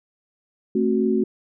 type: chord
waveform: sine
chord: F# diminished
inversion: first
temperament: just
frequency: 222 / 266.4 / 370 Hz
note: A3 / C4 / F#4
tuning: +16 / +31 / 0 cents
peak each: -21 / -24 / -21 dBFS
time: 0.75-1.24 s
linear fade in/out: 5 ms
effects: none